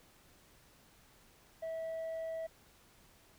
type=tone with tanh clipping; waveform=sine; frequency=650 Hz; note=E5; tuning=24 cents flat; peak=-38 dBFS; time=1.62-2.47 s; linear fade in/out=10 ms; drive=3 dB; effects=pink hiss -64 dBFS RMS until 3.38 s